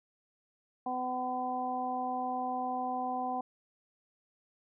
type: harmonic tone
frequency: 252.7 Hz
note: B3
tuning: 40 cents sharp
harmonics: 1 / 2 / 3 / 4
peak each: -39 / -43 / -33 / -40 dBFS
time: 0.86-3.41 s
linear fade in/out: 5 ms
effects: none